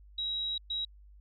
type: tone bursts at uneven times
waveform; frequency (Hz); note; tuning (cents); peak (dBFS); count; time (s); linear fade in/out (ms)
sine; 3847; B7; -46; -31; 2; 0.18-0.58 / 0.7-0.85; 5
effects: added 50 Hz sine -52 dBFS peak until 1.2 s